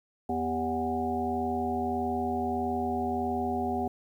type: harmonic tone with a mistuned harmonic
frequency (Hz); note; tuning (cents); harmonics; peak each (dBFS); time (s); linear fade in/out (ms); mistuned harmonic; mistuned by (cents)
81.6; E2; -17; 1 / 3 / 5 / 7 / 9 / 10; -39 / -32 / -34 / -43 / -31 / -40; 0.29-3.88; 5; 5; -53
effects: 10-bit